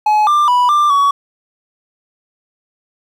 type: tone with pitch steps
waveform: triangle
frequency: 849 / 1188 / 984 / 1186 / 1127 Hz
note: G#5 / D6 / B5 / D6 / C#6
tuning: +38 / +20 / -7 / +17 / +28 cents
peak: -7 dBFS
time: 0.06-1.11 s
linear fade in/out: 5 ms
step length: 210 ms
effects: 8-bit